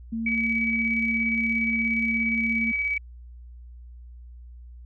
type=tone; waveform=sine; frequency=226.6 Hz; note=A#3; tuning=49 cents flat; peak=-26 dBFS; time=0.12-2.72 s; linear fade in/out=10 ms
type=tone with tremolo; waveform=sine; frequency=2279 Hz; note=C#7; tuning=47 cents sharp; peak=-22 dBFS; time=0.26-2.98 s; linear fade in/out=5 ms; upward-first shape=square; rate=17 Hz; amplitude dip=30%
effects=added 60 Hz sine -41 dBFS peak until 4.85 s